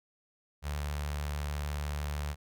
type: tone with notch filter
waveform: sawtooth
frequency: 73.42 Hz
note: D2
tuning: in tune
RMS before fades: -35 dBFS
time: 0.62-2.36 s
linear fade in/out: 50 ms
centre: 300 Hz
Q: 0.58
effects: none